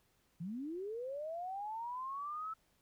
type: linear sweep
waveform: sine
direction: up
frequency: 155.56 to 1318.5 Hz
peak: -39 dBFS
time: 0.4-2.54 s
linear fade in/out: 10 ms
effects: pink hiss -74 dBFS RMS until 2.81 s